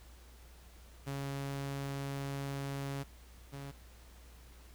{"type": "tone pair in turn", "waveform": "sawtooth", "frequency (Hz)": [138.7, 139.29], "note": ["C#3", "C#3"], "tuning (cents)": [1, 9], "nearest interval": "unison", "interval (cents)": 8, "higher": "second", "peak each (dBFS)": [-33, -39], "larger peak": "first", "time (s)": [[1.06, 3.04], [3.52, 3.72]], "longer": "first", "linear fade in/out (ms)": 20, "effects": ["added 60 Hz sine -54 dBFS peak until 4.74 s", "pink hiss -61 dBFS RMS until 4.74 s"]}